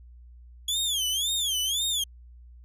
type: tone with vibrato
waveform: sawtooth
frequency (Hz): 3322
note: G#7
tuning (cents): 0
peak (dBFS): -22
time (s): 0.68-2.04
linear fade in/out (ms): 5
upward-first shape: sine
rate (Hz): 1.9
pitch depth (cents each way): 190
effects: added 60 Hz sine -46 dBFS peak until 2.64 s + resampled to 32000 Hz